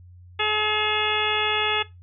harmonic tone with a mistuned harmonic, 426 Hz, G#4, 44 cents sharp, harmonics 1 / 2 / 3 / 4 / 5 / 6 / 7 / 8, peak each -29 / -29 / -29 / -29 / -29 / -29 / -29 / -29 dBFS, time 0.39-1.83 s, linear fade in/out 10 ms, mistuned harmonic 7, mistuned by -78 cents, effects noise-tail reverb RT60 0.2 s tail -18 dB re dry + added 89 Hz sine -44 dBFS peak until 2.02 s

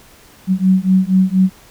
sine beating tone pair, 185.7 / 189.9 Hz, F#3 / F#3, +7 / +45 cents, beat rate 4.2 Hz, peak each -13 dBFS, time 0.47-1.5 s, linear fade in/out 50 ms, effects pink hiss -45 dBFS RMS until 1.7 s

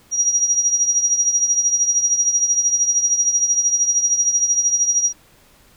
sine tone with tremolo, 5740 Hz, F8, 47 cents sharp, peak -11 dBFS, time 0.11-5.13 s, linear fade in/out 50 ms, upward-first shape triangle, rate 13 Hz, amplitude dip 75%, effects pink hiss -52 dBFS RMS until 5.76 s

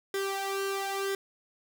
sawtooth tone with flanger, 391.8 Hz, G4, 1 cent flat, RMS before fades -32 dBFS, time 0.14-1.15 s, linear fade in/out 2 ms, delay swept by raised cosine 0.57 to 1.87 ms, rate 1 Hz, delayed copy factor +0.7, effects none

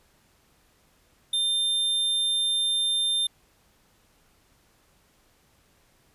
square tone, 3600 Hz, A7, 39 cents sharp, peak -23 dBFS, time 1.33-3.27 s, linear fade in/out 5 ms, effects pink hiss -63 dBFS RMS until 6.14 s + resampled to 32000 Hz

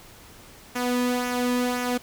sawtooth tone with flanger, 246.9 Hz, B3, in tune, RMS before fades -25 dBFS, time 0.75-1.98 s, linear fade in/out 10 ms, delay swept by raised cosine 0.23 to 1.43 ms, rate 1.9 Hz, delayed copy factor -0.5, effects pink hiss -48 dBFS RMS until 2.02 s

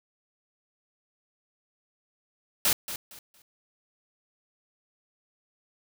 white noise with echo, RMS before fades -23 dBFS, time 2.65-2.73 s, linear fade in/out 2 ms, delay 230 ms, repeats 3, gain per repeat -12 dB, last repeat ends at 3.42 s, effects none

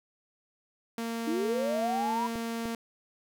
sawtooth tone, 230 Hz, A#3, 23 cents flat, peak -28 dBFS, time 0.98-2.75 s, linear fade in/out 2 ms
sine linear sweep, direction up, 293.7 to 983 Hz, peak -28 dBFS, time 1.27-2.27 s, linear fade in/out 5 ms
clicks, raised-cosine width 2 ms, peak -25 / -26 dBFS, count 2, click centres 2.357 / 2.656 s
effects none

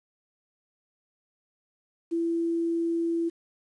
sine tone with quantisation, 334.8 Hz, E4, 27 cents sharp, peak -24 dBFS, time 2.11-3.3 s, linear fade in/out 20 ms, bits 9, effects resampled to 22050 Hz

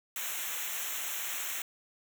white noise with comb filter, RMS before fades -36 dBFS, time 0.16-1.62 s, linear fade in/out 2 ms, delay 0.21 ms, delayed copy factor -0.95, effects none

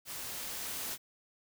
white noise with level ramp, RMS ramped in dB -42 to -38 dBFS, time 0.05-0.98 s, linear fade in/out 50 ms, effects none

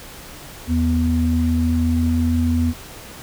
sine tone pair together, 81.7 / 244.8 Hz, E2 / B3, -15 / -15 cents, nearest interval octave + perfect fifth, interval 1900 cents, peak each -18 dBFS, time 0.67-2.74 s, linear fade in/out 50 ms, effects pink hiss -38 dBFS RMS until 3.22 s

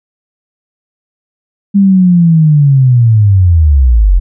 sine linear sweep, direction down, 202 to 41.2 Hz, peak -3 dBFS, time 1.74-4.2 s, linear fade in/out 20 ms, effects none

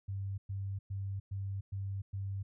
sine tone bursts, 98 Hz, G2, in tune, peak -35 dBFS, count 6, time 0.08-2.43 s, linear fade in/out 10 ms, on 300 ms, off 110 ms, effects none

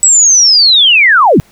sine linear sweep, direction down, 7900 to 103.83 Hz, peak -3 dBFS, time 0.03-1.4 s, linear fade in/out 0 ms, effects pink hiss -46 dBFS RMS until 1.51 s

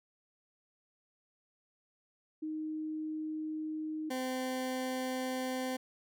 sine / 20% pulse tone pair in turn, 311.1 / 257.5 Hz, D#4 / C4, 0 / -28 cents, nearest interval minor third, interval 328 cents, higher first, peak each -35 / -29 dBFS, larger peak second, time 2.42-4.1 / 4.1-5.77 s, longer first, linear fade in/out 10 ms, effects none

